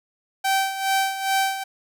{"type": "tone with tremolo", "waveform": "sawtooth", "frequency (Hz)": 775, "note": "G5", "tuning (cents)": -20, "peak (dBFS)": -14, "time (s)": [0.44, 1.64], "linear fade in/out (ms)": 10, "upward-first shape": "sine", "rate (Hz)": 2.4, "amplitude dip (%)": 70, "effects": []}